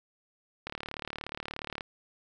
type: click train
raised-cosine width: 0.3 ms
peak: -20 dBFS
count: 43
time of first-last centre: 0.67-1.808 s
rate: 36.9 Hz
effects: none